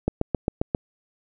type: click train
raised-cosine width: 2 ms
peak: -8 dBFS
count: 6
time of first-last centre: 0.08-0.748 s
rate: 7.48 Hz
effects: none